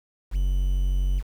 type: tone with quantisation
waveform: triangle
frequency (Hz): 46.25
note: F#1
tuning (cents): 0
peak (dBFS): -18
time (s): 0.31-1.23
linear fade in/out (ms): 50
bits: 8
effects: none